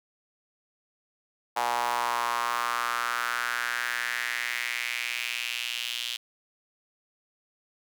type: tone with high-pass filter sweep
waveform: sawtooth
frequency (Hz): 119.9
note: A#2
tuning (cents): +49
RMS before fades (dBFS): -30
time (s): 1.56-6.17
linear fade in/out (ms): 10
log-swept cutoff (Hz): 840 to 3200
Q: 3.8
effects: none